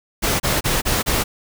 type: noise bursts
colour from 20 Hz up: pink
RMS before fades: -19 dBFS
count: 5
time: 0.22-1.24 s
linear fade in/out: 20 ms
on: 180 ms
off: 30 ms
effects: none